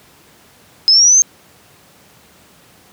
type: linear sweep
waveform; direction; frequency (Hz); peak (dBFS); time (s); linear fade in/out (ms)
sine; up; 5080 to 6410; -6; 0.88-1.22; 0
effects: pink hiss -47 dBFS RMS until 2.92 s + high-pass 100 Hz 12 dB/octave